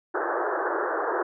pink band-pass noise, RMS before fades -27 dBFS, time 0.14-1.23 s, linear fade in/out 10 ms, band 330 to 1700 Hz, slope 96 dB/octave, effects none

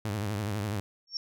sawtooth tone with vibrato, 103.83 Hz, G#2, in tune, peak -26 dBFS, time 0.05-0.8 s, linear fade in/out 0 ms, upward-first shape triangle, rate 12 Hz, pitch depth 140 cents each way
sine tone with exponential growth, 5480 Hz, F8, 34 cents flat, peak -26 dBFS, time 1.07-1.17 s, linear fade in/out 2 ms, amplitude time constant 20 ms
effects none

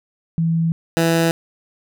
sine / 15% pulse tone pair in turn, 164.7 / 165.55 Hz, E3 / E3, -1 / +8 cents, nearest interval unison, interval 9 cents, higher second, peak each -15 / -8 dBFS, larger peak second, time 0.38-0.72 / 0.97-1.31 s, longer neither, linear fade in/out 0 ms, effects none

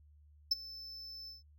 triangle tone with ADSR envelope, 5274 Hz, E8, in tune, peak -23 dBFS, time 0.51-1.43 s, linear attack 8 ms, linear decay 22 ms, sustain -21 dB, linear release 150 ms, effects added 74 Hz sine -59 dBFS peak until 1.58 s

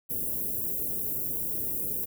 white band-stop noise, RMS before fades -31 dBFS, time 0.09-2.06 s, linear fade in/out 20 ms, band 470 to 12000 Hz, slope 24 dB/octave, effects none

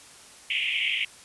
pink band-pass noise, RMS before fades -27 dBFS, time 0.5-1.05 s, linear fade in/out 5 ms, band 2100 to 3200 Hz, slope 96 dB/octave, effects white hiss -49 dBFS RMS until 1.24 s + resampled to 24000 Hz

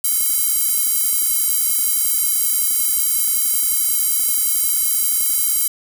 square tone with high-pass filter, 438.6 Hz, A4, 6 cents flat, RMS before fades -18 dBFS, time 0.04-5.68 s, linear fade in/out 5 ms, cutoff 11000 Hz, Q 1.1, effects none

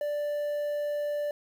triangle tone with quantisation, 587.3 Hz, D5, in tune, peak -26 dBFS, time 0.01-1.31 s, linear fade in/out 2 ms, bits 9, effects none

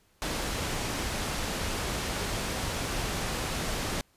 pink low-pass noise, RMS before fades -32 dBFS, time 0.22-4.01 s, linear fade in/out 0 ms, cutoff 9400 Hz, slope 12 dB/octave, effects pink hiss -66 dBFS RMS until 4.16 s + resampled to 32000 Hz

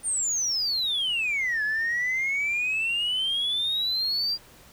sine exponential two-way sweep, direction down then up, 9120 to 1691 to 4799 Hz, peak -22 dBFS, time 0.03-4.38 s, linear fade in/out 50 ms, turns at 1.63 s, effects tanh soft clip ceiling -21 dBFS + pink hiss -52 dBFS RMS until 4.72 s

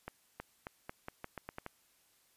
accelerating click train, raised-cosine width 0.5 ms, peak -26 dBFS, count 10, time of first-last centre 0.08-1.664 s, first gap 320 ms, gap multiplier 0.84, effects white hiss -70 dBFS RMS until 2.36 s + resampled to 32000 Hz

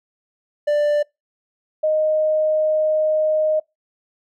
triangle / sine tone pair in turn, 590 / 619.9 Hz, D5 / D#5, +8 / -7 cents, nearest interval minor second, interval 85 cents, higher second, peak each -13 / -15 dBFS, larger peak first, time 0.67-1.03 / 1.83-3.6 s, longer second, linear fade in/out 10 ms, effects noise-tail reverb RT60 0.2 s tail -25 dB re dry

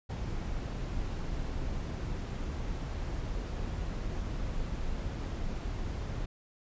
brown noise, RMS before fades -35 dBFS, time 0.09-6.26 s, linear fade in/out 10 ms, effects resampled to 16000 Hz

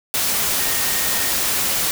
sine tone in noise, 1851 Hz, A#6, 13 cents flat, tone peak -31 dBFS, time 0.6-1.31 s, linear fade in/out 0 ms, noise white, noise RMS -20 dBFS, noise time 0.14-1.91 s, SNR -14 dB, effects none

